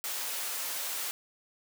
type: high-pass noise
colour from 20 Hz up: white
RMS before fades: -35 dBFS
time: 0.04-1.11 s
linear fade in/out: 0 ms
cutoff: 480 Hz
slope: 12 dB/octave
effects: none